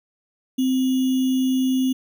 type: tone with sample-and-hold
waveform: sine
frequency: 260 Hz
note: C4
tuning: 11 cents flat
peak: -17 dBFS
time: 0.58-1.93 s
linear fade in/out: 10 ms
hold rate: 3150 Hz
effects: none